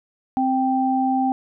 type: tone pair together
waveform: sine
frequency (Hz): 261.4 / 784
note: C4 / G5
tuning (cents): -1 / 0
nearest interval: octave + perfect fifth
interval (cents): 1901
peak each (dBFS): -20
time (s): 0.37-1.32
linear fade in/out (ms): 0
effects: none